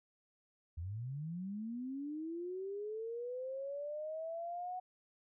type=linear sweep; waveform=sine; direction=up; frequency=77.8 to 740 Hz; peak=-39 dBFS; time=0.77-4.8 s; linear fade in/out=10 ms; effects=none